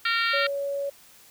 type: harmonic tone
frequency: 460.1 Hz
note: A#4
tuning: 23 cents flat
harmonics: 3 / 4 / 5 / 6 / 7 / 8 / 9 / 10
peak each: -26 / -28 / -30 / -32 / -33 / -34 / -35 / -36 dBFS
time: 0.05-0.47 s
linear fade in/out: 5 ms
type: tone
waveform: sine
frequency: 561 Hz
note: C#5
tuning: 21 cents sharp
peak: -26 dBFS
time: 0.33-0.9 s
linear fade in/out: 10 ms
effects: white hiss -53 dBFS RMS until 1.3 s